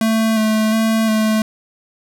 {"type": "tone with vibrato", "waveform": "square", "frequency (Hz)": 220, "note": "A3", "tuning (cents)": 0, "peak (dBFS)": -14, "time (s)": [0.01, 1.42], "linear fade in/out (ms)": 2, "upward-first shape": "square", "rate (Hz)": 1.4, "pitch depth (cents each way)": 19, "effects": []}